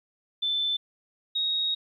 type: tone pair in turn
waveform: sine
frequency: 3527 / 3767 Hz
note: A7 / A#7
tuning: +3 / +17 cents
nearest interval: minor second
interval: 114 cents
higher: second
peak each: -24 dBFS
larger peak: neither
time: 0.42-0.77 / 1.35-1.75 s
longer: second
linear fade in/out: 10 ms
effects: 11-bit